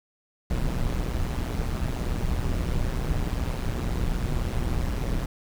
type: noise with amplitude modulation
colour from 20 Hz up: brown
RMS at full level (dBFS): -23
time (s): 0.5-5.26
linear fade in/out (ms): 5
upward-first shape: sine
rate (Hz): 123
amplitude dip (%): 75
effects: none